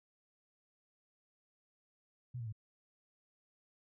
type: tone with pitch steps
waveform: sine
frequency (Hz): 124.1 / 115.79 / 108.04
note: B2 / A#2 / A2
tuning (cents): +9 / -11 / -31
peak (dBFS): -39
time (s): 2.34-2.526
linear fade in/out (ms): 10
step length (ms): 62
effects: none